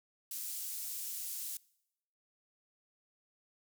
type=high-pass noise; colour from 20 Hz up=pink; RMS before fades=-41 dBFS; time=0.31-1.57 s; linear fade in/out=2 ms; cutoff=8500 Hz; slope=12 dB/octave; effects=noise-tail reverb RT60 0.8 s tail -23 dB re dry